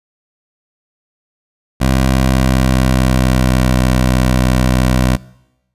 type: tone with pitch glide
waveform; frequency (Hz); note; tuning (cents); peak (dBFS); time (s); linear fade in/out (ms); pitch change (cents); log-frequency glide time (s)
15% pulse; 65.41 to 63.18; C2 to B1; 0 to +40; -4; 1.8-5.17; 20; -60; 1.96-3.78
effects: noise-tail reverb RT60 0.9 s tail -22 dB re dry + resampled to 32000 Hz